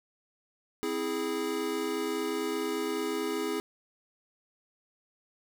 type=chord; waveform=square; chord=C augmented; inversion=none; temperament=equal with one note detuned; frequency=261.6 / 326.6 / 415.3 Hz; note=C4 / E4 / G#4; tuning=0 / -16 / 0 cents; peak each=-38 / -35 / -33 dBFS; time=0.83-3.6 s; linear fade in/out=0 ms; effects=none